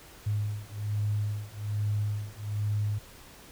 sine beating tone pair, 103.83 / 105.03 Hz, G#2 / G#2, 0 / +20 cents, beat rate 1.2 Hz, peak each -31 dBFS, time 0.26-2.99 s, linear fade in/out 10 ms, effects pink hiss -51 dBFS RMS until 3.51 s

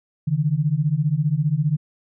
sine beating tone pair, 141.9 / 156.9 Hz, C#3 / D#3, +41 / +15 cents, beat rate 15 Hz, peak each -21 / -20 dBFS, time 0.27-1.77 s, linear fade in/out 10 ms, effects none

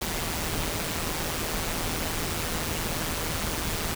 pink noise with amplitude modulation, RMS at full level -27 dBFS, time 0.01-3.95 s, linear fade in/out 10 ms, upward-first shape sine, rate 162 Hz, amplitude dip 60%, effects none

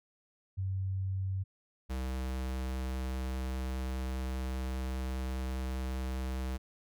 sine / square tone pair in turn, 95.4 / 64.64 Hz, G2 / C2, -47 / -20 cents, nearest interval perfect fifth, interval 673 cents, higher first, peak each -31 / -34 dBFS, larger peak first, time 0.57-1.44 / 1.89-6.58 s, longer second, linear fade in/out 20 ms, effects none

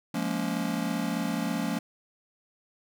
square chord, Bb minor seventh, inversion second, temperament just, 174.81 / 209.8 / 233.1 / 279.7 Hz, F3 / Ab3 / Bb3 / Db4, +2 / +18 / 0 / +16 cents, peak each -34 dBFS, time 0.14-1.79 s, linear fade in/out 5 ms, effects none

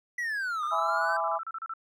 triangle linear two-way sweep, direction down then up, 1975.5 to 1188 to 1558 Hz, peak -27 dBFS, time 0.18-1.17 s, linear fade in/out 5 ms, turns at 0.64 s
sine tone bursts, 1330 Hz, E6, 15 cents sharp, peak -33 dBFS, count 15, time 0.63-1.737 s, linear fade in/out 2 ms, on 43 ms, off 33 ms
sine chord, E dominant seventh, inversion none, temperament equal with one note detuned, 659.3 / 830.6 / 1006.2 / 1174.7 Hz, E5 / G#5 / B5 / D6, 0 / 0 / +32 / 0 cents, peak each -32 dBFS, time 0.71-1.39 s, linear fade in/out 20 ms
effects none

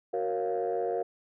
sine chord, Gb major seventh, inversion none, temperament equal with one note detuned, 370 / 466.2 / 550.9 / 698.5 Hz, Gb4 / Bb4 / Db5 / F5, 0 / 0 / -11 / 0 cents, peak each -33 / -30 / -35 / -32 dBFS, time 0.13-1.03 s, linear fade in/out 10 ms, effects tanh soft clip ceiling -21 dBFS

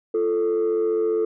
sine tone pair together, 344.6 / 439.6 Hz, F4 / A4, -23 / -2 cents, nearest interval major third, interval 421 cents, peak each -23 / -18 dBFS, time 0.14-1.25 s, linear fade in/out 5 ms, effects tanh soft clip ceiling -16 dBFS

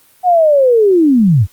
sine linear sweep, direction down, 743 to 82.4 Hz, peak -6 dBFS, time 0.23-1.47 s, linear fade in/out 50 ms, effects white hiss -49 dBFS RMS until 1.52 s + Opus 32 kbps

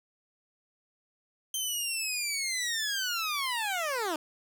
15% pulse linear sweep, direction down, 3136 to 293.7 Hz, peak -23 dBFS, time 1.54-4.16 s, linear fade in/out 2 ms, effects none

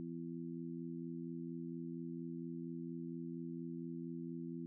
harmonic tone, 84.3 Hz, E2, 39 cents sharp, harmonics 2 / 3 / 4, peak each -46 / -46 / -48 dBFS, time 0-4.66 s, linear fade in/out 0 ms, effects none

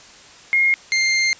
sine / sawtooth tone pair in turn, 2142 / 2106 Hz, C7 / C7, +40 / +11 cents, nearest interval unison, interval 29 cents, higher first, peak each -13 / -12 dBFS, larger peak second, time 0.53-0.74 / 0.92-1.33 s, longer second, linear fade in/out 0 ms, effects white hiss -44 dBFS RMS until 1.39 s + resampled to 16000 Hz

